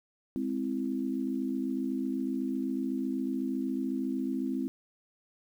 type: chord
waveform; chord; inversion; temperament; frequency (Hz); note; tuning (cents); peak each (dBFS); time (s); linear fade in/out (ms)
sine; Ab augmented; none; equal; 207.7 / 261.6 / 329.6; Ab3 / C4 / E4; 0 / 0 / 0; -36 / -31 / -36; 0.36-4.68; 0
effects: 10-bit